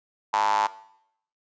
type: tone with high-pass filter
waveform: square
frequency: 51.91 Hz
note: G#1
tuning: in tune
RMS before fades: -23 dBFS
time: 0.33-0.67 s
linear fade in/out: 5 ms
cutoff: 910 Hz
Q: 9.3
effects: noise-tail reverb RT60 0.7 s tail -17 dB re dry + resampled to 16000 Hz